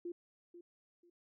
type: tone with echo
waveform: sine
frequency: 347.5 Hz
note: F4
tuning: 9 cents flat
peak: -39 dBFS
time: 0.05-0.12 s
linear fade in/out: 5 ms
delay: 490 ms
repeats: 2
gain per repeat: -12 dB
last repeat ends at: 1.1 s
effects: none